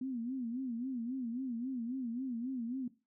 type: tone with vibrato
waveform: sine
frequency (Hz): 246.9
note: B3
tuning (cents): 0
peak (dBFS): -35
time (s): 0.01-2.88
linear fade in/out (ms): 5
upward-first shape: sine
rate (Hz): 3.7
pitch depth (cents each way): 140
effects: noise-tail reverb RT60 0.3 s tail -17 dB re dry